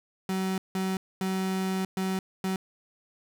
35% pulse tone bursts at uneven times, 189.1 Hz, F#3, 38 cents sharp, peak -25 dBFS, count 5, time 0.29-0.58 / 0.75-0.97 / 1.21-1.85 / 1.97-2.19 / 2.44-2.56 s, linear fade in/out 2 ms, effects none

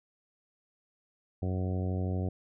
harmonic tone, 92.5 Hz, F#2, in tune, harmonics 1 / 2 / 3 / 4 / 5 / 6 / 7 / 8, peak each -30 / -36 / -40 / -42 / -44 / -46 / -47 / -48 dBFS, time 1.42-2.29 s, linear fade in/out 5 ms, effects none

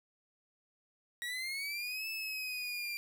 30% pulse linear two-way sweep, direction up then down, 1900 to 2631 to 2370 Hz, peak -34 dBFS, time 1.22-2.97 s, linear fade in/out 0 ms, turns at 2.08 s, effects none

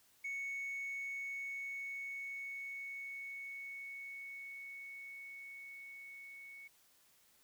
sine tone with level ramp, 2217 Hz, C#7, in tune, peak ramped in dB -36 to -50 dBFS, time 0.24-6.68 s, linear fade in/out 10 ms, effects tanh soft clip ceiling -37 dBFS + white hiss -69 dBFS RMS until 7.43 s

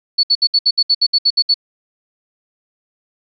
sine tone bursts, 4435 Hz, C#8, in tune, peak -9 dBFS, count 12, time 0.18-1.543 s, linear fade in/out 10 ms, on 54 ms, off 65 ms, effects none

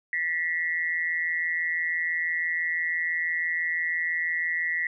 sine tone with amplitude modulation, 1941 Hz, B6, 31 cents flat, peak -21 dBFS, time 0.13-4.87 s, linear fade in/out 2 ms, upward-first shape sine, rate 166 Hz, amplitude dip 80%, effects none

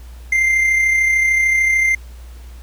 triangle tone with amplitude modulation, 2093 Hz, C7, in tune, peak -9 dBFS, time 0.32-1.95 s, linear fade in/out 5 ms, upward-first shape sine, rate 33.4 Hz, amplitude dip 35%, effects added 60 Hz sine -33 dBFS peak until 2.62 s + pink hiss -48 dBFS RMS until 2.62 s

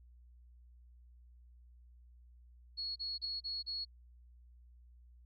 sine tone bursts, 4343 Hz, C#8, 36 cents flat, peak -37 dBFS, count 5, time 2.77-3.852 s, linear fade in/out 20 ms, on 190 ms, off 33 ms, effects added 60 Hz sine -57 dBFS peak until 5.25 s + AAC 32 kbps

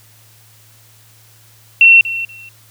sine tone with echo, 2713 Hz, E7, 49 cents sharp, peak -3 dBFS, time 1.81-2.01 s, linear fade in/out 2 ms, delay 240 ms, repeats 2, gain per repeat -15 dB, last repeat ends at 2.49 s, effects added 110 Hz sine -48 dBFS peak until 2.7 s + white hiss -48 dBFS RMS until 2.7 s

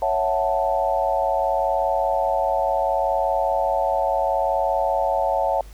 sine chord, F# minor seventh, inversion second, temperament equal, 554.4 / 659.3 / 740 / 880 Hz, C#5 / E5 / F#5 / A5, 0 / 0 / 0 / 0 cents, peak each -24 dBFS, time 0.02-5.61 s, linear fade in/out 2 ms, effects added 50 Hz sine -39 dBFS peak until 5.73 s + pink hiss -51 dBFS RMS until 5.73 s

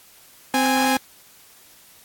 sawtooth tone pair together, 260 / 825.4 Hz, C4 / G#5, -11 / -11 cents, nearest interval octave + minor sixth, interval 2000 cents, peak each -16 dBFS, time 0.54-0.97 s, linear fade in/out 2 ms, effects white hiss -50 dBFS RMS until 2.04 s + AAC 64 kbps

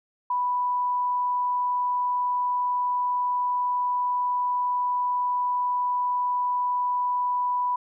sine tone, 987.8 Hz, B5, in tune, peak -22 dBFS, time 0.3-7.76 s, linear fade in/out 5 ms, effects none

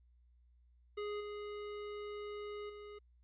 square tone with level steps, 415.3 Hz, G#4, in tune, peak -39 / -43 / -49 dBFS, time 0.97-2.99 s, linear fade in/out 10 ms, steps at 1.2 / 2.69 s, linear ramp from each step 10 ms, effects added 60 Hz sine -64 dBFS peak until 3.23 s + resampled to 8000 Hz

